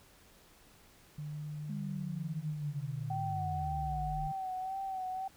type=tone; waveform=sine; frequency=149.8 Hz; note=D3; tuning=35 cents sharp; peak=-38 dBFS; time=1.18-4.32 s; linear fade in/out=5 ms
type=linear sweep; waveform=sine; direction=down; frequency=207.7 to 38.87 Hz; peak=-38 dBFS; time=1.69-4.28 s; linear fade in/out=10 ms
type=tone with vibrato; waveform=sine; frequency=760 Hz; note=F#5; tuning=46 cents sharp; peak=-35 dBFS; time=3.1-5.28 s; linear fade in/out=5 ms; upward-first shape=sine; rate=1.9 Hz; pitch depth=42 cents each way
effects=pink hiss -61 dBFS RMS until 5.36 s